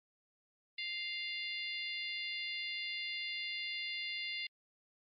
harmonic tone with a mistuned harmonic, 698.5 Hz, F5, in tune, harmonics 3 / 4 / 5 / 6 / 7, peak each -41 / -43 / -45 / -47 / -48 dBFS, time 0.78-4.47 s, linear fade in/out 5 ms, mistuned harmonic 7, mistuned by -43 cents, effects MP3 32 kbps

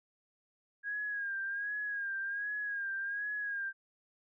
sine tone with vibrato, 1632 Hz, G#6, 31 cents flat, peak -34 dBFS, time 0.83-3.73 s, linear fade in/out 50 ms, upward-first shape sine, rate 1.3 Hz, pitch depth 58 cents each way, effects none

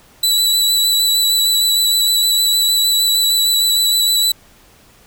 sawtooth tone with vibrato, 3951 Hz, B7, in tune, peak -9 dBFS, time 0.23-4.32 s, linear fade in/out 5 ms, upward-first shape triangle, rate 6.5 Hz, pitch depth 21 cents each way, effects pink hiss -48 dBFS RMS until 5.06 s

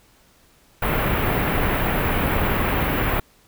pink band-stop noise, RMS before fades -21 dBFS, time 0.82-3.2 s, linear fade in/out 5 ms, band 2600 to 15000 Hz, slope 24 dB/octave, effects pink hiss -56 dBFS RMS until 3.47 s

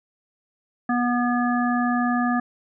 harmonic tone, 243.2 Hz, B3, 26 cents flat, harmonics 1 / 3 / 5 / 7, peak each -21 / -26 / -28 / -29 dBFS, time 0.89-2.4 s, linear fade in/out 5 ms, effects none

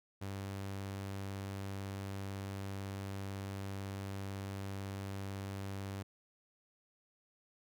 sawtooth tone, 98 Hz, G2, in tune, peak -36 dBFS, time 0.21-6.03 s, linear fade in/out 10 ms, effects none

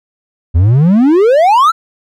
triangle exponential sweep, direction up, 77.78 to 1388 Hz, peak -3 dBFS, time 0.54-1.72 s, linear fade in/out 20 ms, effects none

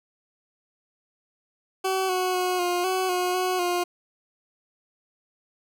20% pulse tone with pitch steps, 379.4 / 368.1 / 364.4 / 354.4 / 373.6 / 361.2 / 367.8 / 353.9 Hz, F#4 / F#4 / F#4 / F4 / F#4 / F#4 / F#4 / F4, +43 / -9 / -26 / +25 / +17 / -42 / -10 / +23 cents, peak -18 dBFS, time 1.84-3.84 s, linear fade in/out 10 ms, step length 250 ms, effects none

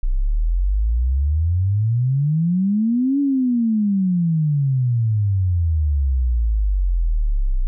sine exponential two-way sweep, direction up then down, 30.17 to 286.3 to 30.17 Hz, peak -15 dBFS, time 0.03-7.67 s, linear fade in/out 0 ms, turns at 3.2 s, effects none

